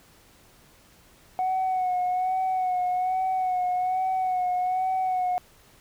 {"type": "tone with vibrato", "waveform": "sine", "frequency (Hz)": 739, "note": "F#5", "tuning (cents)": -2, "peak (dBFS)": -21, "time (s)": [1.39, 5.38], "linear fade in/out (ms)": 0, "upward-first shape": "sine", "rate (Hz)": 1.2, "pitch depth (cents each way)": 34, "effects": ["tanh soft clip ceiling -20 dBFS", "pink hiss -56 dBFS RMS until 5.8 s"]}